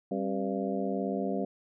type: harmonic tone with a mistuned harmonic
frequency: 98 Hz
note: G2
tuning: in tune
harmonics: 2 / 3 / 4 / 5 / 6 / 7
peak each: -33 / -35 / -36 / -37 / -38 / -38 dBFS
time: 0.11-1.45 s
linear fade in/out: 5 ms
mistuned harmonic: 3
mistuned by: -140 cents
effects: none